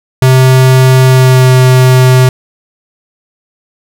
square tone with pitch glide, 130 to 128.51 Hz, C3 to C3, -11 to -31 cents, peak -3 dBFS, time 0.22-2.29 s, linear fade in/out 2 ms, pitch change -20 cents, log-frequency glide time 1.06-1.53 s, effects none

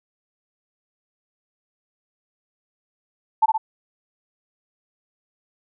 sine tone with echo, 880 Hz, A5, in tune, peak -11 dBFS, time 3.42-3.46 s, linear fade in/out 10 ms, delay 60 ms, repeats 2, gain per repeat -4 dB, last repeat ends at 3.58 s, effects none

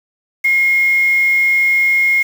sine tone with quantisation, 2147 Hz, C7, 44 cents sharp, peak -10 dBFS, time 0.44-2.23 s, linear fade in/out 10 ms, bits 5, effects none

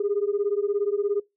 sine beating tone pair, 400 / 417 Hz, G4 / G#4, +35 / +7 cents, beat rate 17 Hz, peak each -24 dBFS, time 0-1.2 s, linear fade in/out 5 ms, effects noise-tail reverb RT60 0.2 s tail -22 dB re dry + tanh soft clip ceiling -16 dBFS

